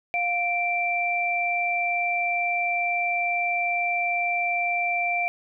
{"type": "tone pair together", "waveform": "sine", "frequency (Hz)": [704.2, 2349], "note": ["F5", "D7"], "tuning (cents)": [14, 0], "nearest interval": "octave + major sixth", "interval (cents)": 2086, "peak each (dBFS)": [-26, -24], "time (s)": [0.14, 5.28], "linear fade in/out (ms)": 0, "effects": []}